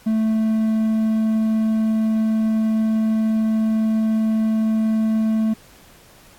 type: tone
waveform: triangle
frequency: 220 Hz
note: A3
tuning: in tune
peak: -14 dBFS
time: 0.06-5.54 s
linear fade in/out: 10 ms
effects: pink hiss -49 dBFS RMS until 6.38 s + AAC 64 kbps